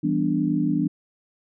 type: chord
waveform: sine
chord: E minor seventh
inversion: none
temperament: equal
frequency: 164.81 / 196 / 246.9 / 293.7 Hz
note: E3 / G3 / B3 / D4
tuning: 0 / 0 / 0 / 0 cents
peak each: -26 / -27 / -26 / -23 dBFS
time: 0.03-0.88 s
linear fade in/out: 10 ms
effects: none